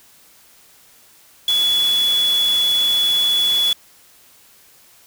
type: tone in noise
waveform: sine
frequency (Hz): 3410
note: G#7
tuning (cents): +45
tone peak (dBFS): -14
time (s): 1.48-3.73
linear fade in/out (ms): 2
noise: white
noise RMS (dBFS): -29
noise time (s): 1.48-3.73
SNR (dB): +12
effects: white hiss -50 dBFS RMS until 5.06 s